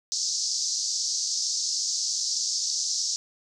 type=band-pass noise; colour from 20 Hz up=pink; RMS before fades=-28 dBFS; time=0.12-3.16 s; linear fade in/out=0 ms; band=4700 to 6700 Hz; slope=48 dB/octave; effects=none